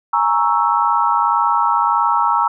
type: chord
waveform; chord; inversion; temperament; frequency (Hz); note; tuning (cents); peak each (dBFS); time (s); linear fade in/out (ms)
sine; A# half-diminished seventh; third; equal; 830.6 / 932.3 / 1108.7 / 1318.5; G#5 / A#5 / C#6 / E6; 0 / 0 / 0 / 0; -21 / -16 / -20 / -18; 0.13-2.48; 5
effects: none